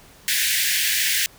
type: high-pass noise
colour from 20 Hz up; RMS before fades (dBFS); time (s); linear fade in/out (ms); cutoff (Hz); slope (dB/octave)
pink; -21; 0.28-1.26; 0; 1600; 96
effects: pink hiss -49 dBFS RMS until 1.38 s